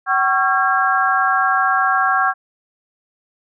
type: tone cluster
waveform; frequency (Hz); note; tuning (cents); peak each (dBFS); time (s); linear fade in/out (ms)
sine; 761 / 1106 / 1358 / 1624; F#5 / C#6 / F6 / G#6; +48 / -4 / -49 / -39; -19; 0.06-2.34; 50
effects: none